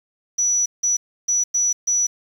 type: tone bursts at uneven times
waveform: sine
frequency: 5900 Hz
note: F#8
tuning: 6 cents flat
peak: -16 dBFS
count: 5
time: 0.38-0.66 / 0.83-0.97 / 1.28-1.44 / 1.54-1.73 / 1.87-2.07 s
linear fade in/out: 10 ms
effects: 7-bit